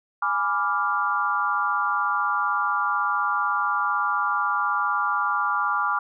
sine chord, G# diminished seventh, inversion none, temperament equal with one note detuned, 830.6 / 990.6 / 1174.7 / 1396.9 Hz, G#5 / B5 / D6 / F6, 0 / +5 / 0 / 0 cents, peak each -29 / -29 / -24 / -26 dBFS, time 0.22-5.99 s, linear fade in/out 5 ms, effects none

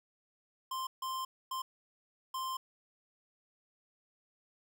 square tone bursts at uneven times, 1046.5 Hz, C6, in tune, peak -36 dBFS, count 4, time 0.71-0.87 / 1.02-1.25 / 1.51-1.62 / 2.34-2.57 s, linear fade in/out 5 ms, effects 13-bit

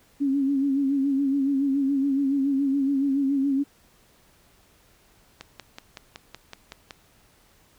sine tone with vibrato, 275.5 Hz, C#4, 11 cents flat, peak -20 dBFS, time 0.2-3.64 s, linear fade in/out 20 ms, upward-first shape sine, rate 7.1 Hz, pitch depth 57 cents each way
click train, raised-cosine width 0.2 ms, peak -20 dBFS, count 9, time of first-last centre 5.41-6.908 s, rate 5.34 Hz
effects pink hiss -59 dBFS RMS until 7.78 s

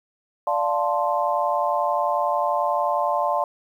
sine chord, D minor seventh, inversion none, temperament equal, 587.3 / 698.5 / 880 / 1046.5 Hz, D5 / F5 / A5 / C6, 0 / 0 / 0 / 0 cents, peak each -25 dBFS, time 0.47-3.44 s, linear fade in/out 2 ms, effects 9-bit

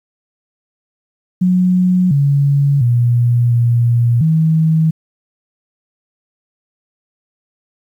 sine tone with pitch steps, 182.3 / 141.2 / 120.3 / 118.8 / 159.7 Hz, F#3 / C#3 / B2 / A#2 / D#3, -25 / +32 / -45 / +33 / +45 cents, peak -9 dBFS, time 1.41-4.91 s, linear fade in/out 10 ms, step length 700 ms, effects 8-bit

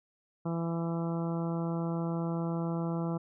harmonic tone, 167.2 Hz, E3, 25 cents sharp, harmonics 1 / 2 / 3 / 4 / 5 / 6 / 7 / 8, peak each -31 / -37 / -41 / -43 / -45 / -47 / -48 / -49 dBFS, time 0.45-3.18 s, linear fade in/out 10 ms, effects none

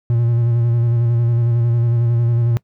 triangle tone with vibrato, 117.9 Hz, A#2, 20 cents sharp, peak -11 dBFS, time 0.1-2.57 s, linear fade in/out 0 ms, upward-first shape square, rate 11 Hz, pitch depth 24 cents each way, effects noise-tail reverb RT60 0.1 s tail -22 dB re dry

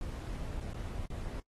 brown noise with dropouts, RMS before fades -39 dBFS, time 0.01-1.4 s, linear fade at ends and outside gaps 1 ms, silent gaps 0.599-0.609 / 0.734-0.743 / 1.057-1.102 / 1.231-1.235 s, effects noise-tail reverb RT60 0.1 s tail -22 dB re dry + AAC 32 kbps

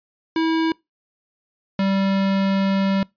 square tone pair in turn, 324.2 / 194.62 Hz, E4 / G3, -29 / -12 cents, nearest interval major sixth, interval 883 cents, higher first, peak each -18 dBFS, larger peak neither, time 0.36-0.72 / 1.79-3.03 s, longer second, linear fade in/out 2 ms, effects noise-tail reverb RT60 0.2 s tail -25 dB re dry + resampled to 11025 Hz

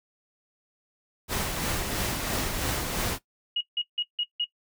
pink noise with tremolo, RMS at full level -28 dBFS, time 1.28-3.19 s, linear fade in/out 50 ms, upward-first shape sine, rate 3 Hz, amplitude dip 35%
sine tone bursts, 2887 Hz, F#7, 43 cents flat, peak -24 dBFS, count 5, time 3.56-4.445 s, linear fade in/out 5 ms, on 49 ms, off 160 ms
effects noise-tail reverb RT60 0.1 s tail -17 dB re dry

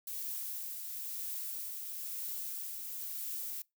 violet noise with tremolo, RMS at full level -39 dBFS, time 0.07-3.62 s, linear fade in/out 2 ms, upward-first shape triangle, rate 1 Hz, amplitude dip 35%, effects noise-tail reverb RT60 0.2 s tail -24 dB re dry

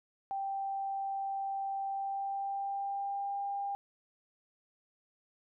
sine tone with pitch glide, 784 to 799.5 Hz, G5 to G5, 0 to +34 cents, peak -33 dBFS, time 0.31-3.75 s, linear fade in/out 0 ms, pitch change +34 cents, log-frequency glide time 1.87-3.37 s, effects none

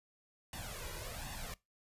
pink noise with flanger, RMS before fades -44 dBFS, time 0.53-1.54 s, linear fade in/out 2 ms, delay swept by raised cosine 1.1 to 2.1 ms, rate 1.3 Hz, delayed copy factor +0.8, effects noise-tail reverb RT60 0.2 s tail -21 dB re dry + resampled to 32000 Hz

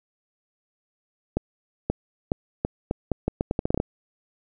accelerating click train, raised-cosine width 2 ms, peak -9 dBFS, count 15, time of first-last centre 1.37-3.801 s, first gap 530 ms, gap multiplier 0.79, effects none

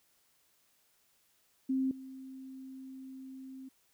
sine tone with level steps, 263.8 Hz, C4, 14 cents sharp, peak -28 / -44 dBFS, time 1.69-3.69 s, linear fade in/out 10 ms, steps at 1.91 s, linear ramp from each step 2 ms, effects white hiss -71 dBFS RMS until 3.93 s

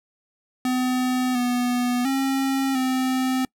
square tone with pitch steps, 253.4 / 245.7 / 269.5 / 258.8 Hz, B3 / B3 / C#4 / C4, +45 / -9 / -49 / -19 cents, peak -21 dBFS, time 0.65-3.45 s, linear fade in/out 2 ms, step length 700 ms, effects noise-tail reverb RT60 0.1 s tail -25 dB re dry

